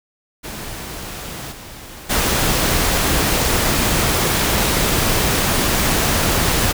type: noise with level steps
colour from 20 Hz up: pink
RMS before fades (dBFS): -30 / -36 / -17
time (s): 0.43-6.73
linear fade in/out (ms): 20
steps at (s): 1.51 / 2.09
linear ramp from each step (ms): 20
effects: none